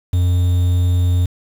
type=tone with quantisation; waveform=triangle; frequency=89 Hz; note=F2; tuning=33 cents sharp; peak=-10 dBFS; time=0.13-1.26 s; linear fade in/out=5 ms; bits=6; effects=none